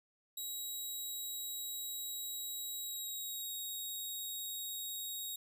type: tone with pitch glide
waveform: 10% pulse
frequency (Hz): 3853 to 3774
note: B7 to A#7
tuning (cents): -44 to +21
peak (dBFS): -33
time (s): 0.37-5.36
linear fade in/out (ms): 5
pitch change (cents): -35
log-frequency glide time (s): 2.74-3.53
effects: none